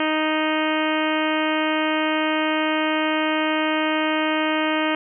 harmonic tone, 311.1 Hz, D#4, in tune, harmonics 1 / 2 / 3 / 4 / 5 / 6 / 7 / 8 / 9 / 10, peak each -23 / -26 / -28 / -29 / -30 / -31 / -31 / -32 / -33 / -33 dBFS, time 0-4.95 s, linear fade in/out 2 ms, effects none

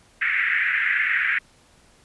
white band-pass noise, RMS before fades -22 dBFS, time 0.21-1.39 s, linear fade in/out 10 ms, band 1600 to 2200 Hz, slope 48 dB/octave, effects pink hiss -56 dBFS RMS until 2.04 s + resampled to 24000 Hz

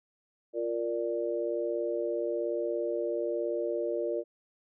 sine chord, Bb major, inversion second, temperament equal, 349.2 / 466.2 / 587.3 Hz, F4 / Bb4 / D5, 0 / 0 / 0 cents, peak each -33 dBFS, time 0.53-4.24 s, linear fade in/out 50 ms, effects none

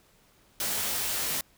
white noise with comb filter, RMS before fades -30 dBFS, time 0.6-1.41 s, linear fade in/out 2 ms, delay 18 ms, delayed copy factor +0.7, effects pink hiss -62 dBFS RMS until 1.57 s

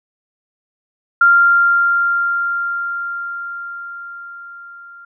sine tone with level ramp, 1391 Hz, F6, 7 cents flat, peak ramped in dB -6 to -36 dBFS, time 1.21-5.05 s, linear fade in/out 5 ms, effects none

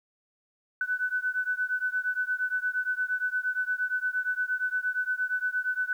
sine beating tone pair, 1496 / 1504.6 Hz, F#6 / F#6, +19 / +29 cents, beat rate 8.6 Hz, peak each -29 / -30 dBFS, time 0.81-5.93 s, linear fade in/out 2 ms, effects 10-bit

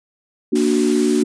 sine chord, Bb augmented, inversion none, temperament equal, 233.1 / 293.7 / 370 Hz, Bb3 / D4 / F#4, 0 / 0 / 0 cents, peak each -18 dBFS, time 0.52-1.24 s, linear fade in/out 10 ms
white high-pass noise, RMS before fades -29 dBFS, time 0.55-1.23 s, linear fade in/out 10 ms, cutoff 480 Hz, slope 12 dB/octave
effects resampled to 22050 Hz

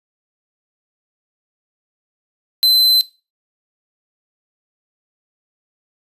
45% pulse tone, 4060 Hz, B7, 47 cents sharp, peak -9 dBFS, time 2.63-3.01 s, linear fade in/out 0 ms, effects noise-tail reverb RT60 0.3 s tail -19 dB re dry + resampled to 32000 Hz

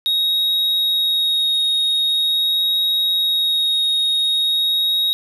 triangle tone with vibrato, 3764 Hz, A#7, 16 cents sharp, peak -14 dBFS, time 0.06-5.13 s, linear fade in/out 0 ms, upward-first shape sine, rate 0.44 Hz, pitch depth 9 cents each way, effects none

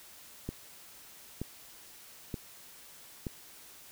click train, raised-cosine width 3 ms, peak -22 dBFS, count 4, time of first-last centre 0.49-3.268 s, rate 1.08 Hz, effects white hiss -53 dBFS RMS until 3.91 s

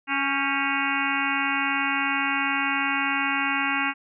harmonic tone with a mistuned harmonic, 277.2 Hz, C#4, in tune, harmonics 1 / 3 / 4 / 5 / 6 / 7 / 8 / 9 / 10, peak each -31 / -31 / -31 / -31 / -31 / -31 / -31 / -31 / -31 dBFS, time 0.07-3.94 s, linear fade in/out 50 ms, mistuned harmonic 6, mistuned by -66 cents, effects none

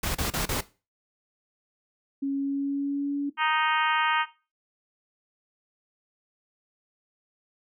pink noise bursts, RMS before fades -28 dBFS, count 4, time 0.03-0.609 s, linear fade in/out 5 ms, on 120 ms, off 33 ms
sine tone with pitch glide, 276 to 284.1 Hz, C#4 to C#4, -7 to +43 cents, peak -25 dBFS, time 2.22-3.3 s, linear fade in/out 10 ms, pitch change +50 cents, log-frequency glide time 2.33-3.18 s
harmonic tone, 311.1 Hz, D#4, in tune, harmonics 3 / 4 / 5 / 6 / 7 / 8 / 9 / 10, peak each -26 / -28 / -30 / -32 / -33 / -34 / -35 / -36 dBFS, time 3.37-4.26 s, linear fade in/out 50 ms
effects noise-tail reverb RT60 0.3 s tail -17 dB re dry

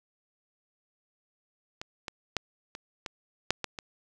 clicks, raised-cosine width 0.2 ms, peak -20 / -18 / -10 / -22 / -18 / -6 / -14 / -20 dBFS, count 8, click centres 1.815 / 2.082 / 2.367 / 2.751 / 3.062 / 3.506 / 3.643 / 3.788 s, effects none

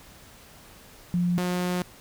sine / sawtooth tone pair in turn, 176.1 / 179.39 Hz, F3 / F3, +15 / +47 cents, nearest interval unison, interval 32 cents, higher second, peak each -21 dBFS, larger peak neither, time 1.14-1.38 / 1.38-1.82 s, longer second, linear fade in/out 0 ms, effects pink hiss -50 dBFS RMS until 2 s

